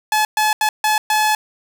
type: tone bursts at uneven times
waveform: sawtooth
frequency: 857 Hz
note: A5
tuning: 46 cents flat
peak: -10 dBFS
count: 5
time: 0.12-0.25 / 0.37-0.53 / 0.61-0.69 / 0.84-0.98 / 1.1-1.35 s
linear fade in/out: 2 ms
effects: none